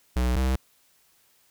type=tone pair in turn; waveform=square; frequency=61.9 / 64.83 Hz; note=B1 / C2; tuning=+5 / -15 cents; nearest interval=minor second; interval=80 cents; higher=second; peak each=-22 dBFS; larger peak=neither; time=0.16-0.36 / 0.36-0.56 s; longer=neither; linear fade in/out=5 ms; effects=white hiss -63 dBFS RMS until 1.5 s